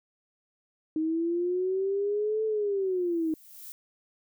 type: linear two-way sweep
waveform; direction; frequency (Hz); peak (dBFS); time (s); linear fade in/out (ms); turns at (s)
sine; up then down; 311.1 to 440 to 311.1; -25; 0.96-3.34; 2; 2.45
type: noise with exponential growth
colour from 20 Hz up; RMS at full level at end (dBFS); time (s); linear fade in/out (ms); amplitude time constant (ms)
violet; -41; 2.8-3.72; 0; 200
effects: none